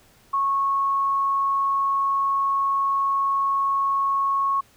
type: tone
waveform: sine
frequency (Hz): 1100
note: C#6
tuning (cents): -14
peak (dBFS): -19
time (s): 0.33-4.61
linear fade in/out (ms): 10
effects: pink hiss -56 dBFS RMS until 4.76 s